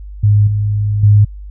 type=tone with level steps; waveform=sine; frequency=103.83 Hz; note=G#2; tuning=in tune; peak=-6 / -12 / -4 dBFS; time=0.23-1.25 s; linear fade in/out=10 ms; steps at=0.47 / 1.03 s; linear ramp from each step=5 ms; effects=added 50 Hz sine -27 dBFS peak until 1.5 s